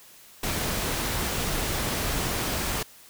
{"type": "noise", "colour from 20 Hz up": "pink", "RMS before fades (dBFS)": -28, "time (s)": [0.43, 2.83], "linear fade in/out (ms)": 5, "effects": ["white hiss -51 dBFS RMS until 3.09 s"]}